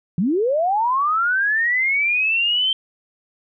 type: linear sweep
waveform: sine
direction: up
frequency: 155.56 to 3136 Hz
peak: -16 dBFS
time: 0.18-2.73 s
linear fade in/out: 2 ms
effects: none